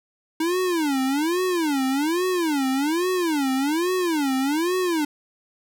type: tone with vibrato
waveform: square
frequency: 311.8 Hz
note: D#4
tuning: 4 cents sharp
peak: -21 dBFS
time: 0.4-5.05 s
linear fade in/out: 5 ms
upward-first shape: sine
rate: 1.2 Hz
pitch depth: 300 cents each way
effects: none